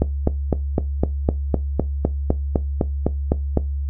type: click train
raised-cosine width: 2 ms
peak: -3 dBFS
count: 15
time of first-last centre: 0.02-3.573 s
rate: 3.94 Hz
effects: noise-tail reverb RT60 0.2 s tail -17 dB re dry + added 70 Hz sine -21 dBFS peak until 3.89 s